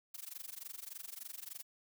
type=noise with amplitude modulation; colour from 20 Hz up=blue; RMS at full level=-44 dBFS; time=0.14-1.63 s; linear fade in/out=5 ms; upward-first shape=sine; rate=23.4 Hz; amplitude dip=95%; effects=none